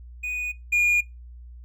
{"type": "tone pair in turn", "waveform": "triangle", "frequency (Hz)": [2476, 2431], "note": ["D#7", "D#7"], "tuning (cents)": [-9, -41], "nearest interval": "unison", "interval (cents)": 32, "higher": "first", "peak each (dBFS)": [-25, -16], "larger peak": "second", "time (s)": [[0.23, 0.52], [0.72, 1.01]], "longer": "neither", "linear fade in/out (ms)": 10, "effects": ["noise-tail reverb RT60 0.2 s tail -20 dB re dry", "added 60 Hz sine -40 dBFS peak until 1.64 s"]}